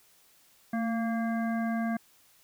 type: harmonic tone with a mistuned harmonic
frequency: 230.3 Hz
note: A#3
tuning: 21 cents flat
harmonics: 1 / 3 / 5 / 7 / 9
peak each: -28 / -35 / -43 / -40 / -47 dBFS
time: 0.73-1.97 s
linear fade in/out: 5 ms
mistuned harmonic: 1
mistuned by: -37 cents
effects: white hiss -62 dBFS RMS until 2.43 s